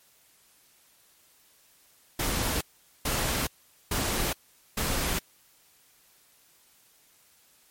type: noise bursts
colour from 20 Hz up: pink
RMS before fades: -28 dBFS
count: 4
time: 2.19-5.19 s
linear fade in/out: 5 ms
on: 420 ms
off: 440 ms
effects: white hiss -61 dBFS RMS until 7.7 s + MP3 64 kbps